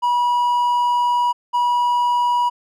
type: tone pair in turn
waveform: triangle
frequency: 970 / 970 Hz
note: B5 / B5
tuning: -31 / -31 cents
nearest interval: unison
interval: 0 cents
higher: neither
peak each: -13 dBFS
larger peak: neither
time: 0.02-1.33 / 1.53-2.5 s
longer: first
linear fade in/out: 20 ms
effects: none